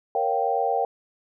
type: chord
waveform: sine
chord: G half-diminished seventh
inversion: first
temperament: equal with one note detuned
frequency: 466.2 / 554.4 / 698.5 / 779.9 Hz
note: Bb4 / Db5 / F5 / G5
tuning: 0 / 0 / 0 / -9 cents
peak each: -27 / -29 / -27 / -24 dBFS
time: 0.15-0.85 s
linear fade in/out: 2 ms
effects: none